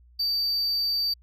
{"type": "tone", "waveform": "triangle", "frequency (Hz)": 4626, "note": "D8", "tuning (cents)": -27, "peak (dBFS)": -22, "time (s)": [0.19, 1.14], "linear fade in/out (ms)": 10, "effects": ["added 60 Hz sine -52 dBFS peak until 1.22 s"]}